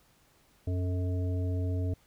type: harmonic tone with a mistuned harmonic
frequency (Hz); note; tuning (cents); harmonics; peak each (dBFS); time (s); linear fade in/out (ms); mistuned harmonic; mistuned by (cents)
91.4; F#2; -21; 1 / 3 / 5 / 7; -28 / -38 / -42 / -45; 0.67-1.94; 5; 5; -58
effects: pink hiss -65 dBFS RMS until 2.06 s